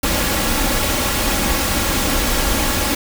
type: noise with comb filter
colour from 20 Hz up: pink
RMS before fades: -18 dBFS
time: 0.03-2.95 s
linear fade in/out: 5 ms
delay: 3.6 ms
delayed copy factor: +0.5
effects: none